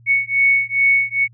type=beating tone pair; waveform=sine; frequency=2217 / 2219.4 Hz; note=C#7 / C#7; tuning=0 / +2 cents; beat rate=2.4 Hz; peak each=-16 / -16 dBFS; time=0.06-1.28 s; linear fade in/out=50 ms; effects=added 117 Hz sine -45 dBFS peak until 1.33 s